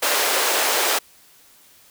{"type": "high-pass noise", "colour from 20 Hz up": "pink", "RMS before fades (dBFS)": -20, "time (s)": [0.02, 0.99], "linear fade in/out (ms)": 10, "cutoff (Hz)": 440, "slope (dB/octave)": 24, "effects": ["white hiss -52 dBFS RMS until 1.9 s"]}